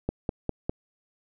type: click train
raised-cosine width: 2 ms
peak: -13 dBFS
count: 4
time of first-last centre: 0.09-0.695 s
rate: 4.96 Hz
effects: none